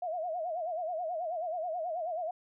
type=tone with vibrato; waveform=sine; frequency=675 Hz; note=E5; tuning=41 cents sharp; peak=-32 dBFS; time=0.02-2.31 s; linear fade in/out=5 ms; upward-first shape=sine; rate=9.3 Hz; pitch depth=140 cents each way; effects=none

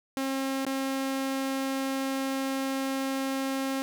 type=tone with dropouts; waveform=sawtooth; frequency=268.7 Hz; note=C4; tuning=46 cents sharp; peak=-24 dBFS; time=0.17-3.82 s; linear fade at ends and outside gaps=0 ms; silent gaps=0.651-0.666 s; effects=none

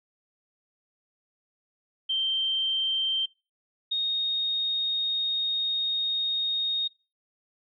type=tone pair in turn; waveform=sine; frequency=3136 / 3718 Hz; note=G7 / A#7; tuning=0 / -5 cents; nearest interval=minor third; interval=295 cents; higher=second; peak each=-24 dBFS; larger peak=neither; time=2.09-3.26 / 3.91-6.88 s; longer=second; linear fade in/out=10 ms; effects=noise-tail reverb RT60 0.3 s tail -24 dB re dry

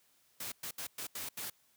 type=noise bursts at uneven times; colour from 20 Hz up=white; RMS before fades=-41 dBFS; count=6; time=0.4-0.52 / 0.63-0.71 / 0.78-0.87 / 0.98-1.07 / 1.15-1.29 / 1.37-1.5 s; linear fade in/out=5 ms; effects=white hiss -70 dBFS RMS until 1.76 s + high-pass 60 Hz 12 dB/octave

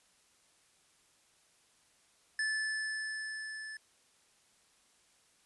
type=tone with level ramp; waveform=square; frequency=1743 Hz; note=A6; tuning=17 cents flat; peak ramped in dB=-31 to -43 dBFS; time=2.39-3.77 s; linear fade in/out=2 ms; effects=white hiss -68 dBFS RMS until 5.45 s + resampled to 24000 Hz

